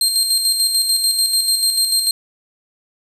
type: tone with tremolo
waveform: 25% pulse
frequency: 4186 Hz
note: C8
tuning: in tune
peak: -8 dBFS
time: 0.01-2.11 s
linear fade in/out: 2 ms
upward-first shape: square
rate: 6.8 Hz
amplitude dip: 45%
effects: 7-bit